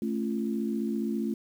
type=chord; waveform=sine; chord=A augmented; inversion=none; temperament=just; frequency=220 / 275 / 343.8 Hz; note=A3 / C#4 / E#4; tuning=0 / -14 / -27 cents; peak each=-29 / -34 / -34 dBFS; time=0.02-1.34 s; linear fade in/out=2 ms; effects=9-bit